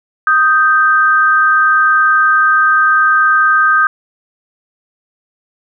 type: tone pair together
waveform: sine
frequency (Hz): 1244.5 / 1565.2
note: D#6 / G6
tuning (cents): 0 / -3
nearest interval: major third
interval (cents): 397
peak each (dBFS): -10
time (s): 0.27-3.87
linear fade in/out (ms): 2
effects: none